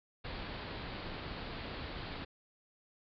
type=low-pass noise; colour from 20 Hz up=pink; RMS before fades=-43 dBFS; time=0.24-2.25 s; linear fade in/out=10 ms; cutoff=4700 Hz; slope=96 dB/octave; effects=none